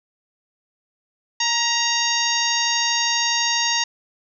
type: harmonic tone with a mistuned harmonic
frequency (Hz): 932.3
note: A#5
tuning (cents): 0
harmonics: 1 / 2 / 3 / 4 / 5 / 6 / 7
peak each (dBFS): -26 / -26 / -26 / -26 / -26 / -26 / -26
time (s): 1.4-3.84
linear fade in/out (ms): 5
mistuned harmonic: 2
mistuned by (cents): +29
effects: none